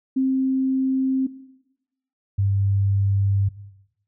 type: tone pair in turn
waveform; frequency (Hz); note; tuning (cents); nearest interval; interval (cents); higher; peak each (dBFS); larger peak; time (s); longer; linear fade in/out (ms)
sine; 263.8 / 99.01; C4 / G2; +14 / +18; octave + perfect fourth; 1696; first; -17; neither; 0.16-1.27 / 2.38-3.49; neither; 10
effects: noise-tail reverb RT60 0.9 s tail -17 dB re dry